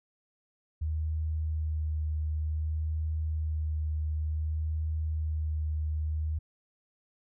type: tone with vibrato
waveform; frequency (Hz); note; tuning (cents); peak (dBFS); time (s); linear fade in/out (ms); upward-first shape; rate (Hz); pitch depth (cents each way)
sine; 77.7; D#2; -2; -28; 0.81-6.39; 10; sine; 0.55; 16
effects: none